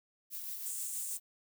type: noise with tremolo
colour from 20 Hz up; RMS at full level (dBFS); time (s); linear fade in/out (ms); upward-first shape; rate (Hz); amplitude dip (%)
violet; -40; 0.3-1.2; 50; sine; 6.2; 35
type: band-pass noise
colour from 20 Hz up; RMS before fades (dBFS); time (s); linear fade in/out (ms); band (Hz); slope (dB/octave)
pink; -42; 0.66-1.17; 0; 7300 to 10000; 48
effects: none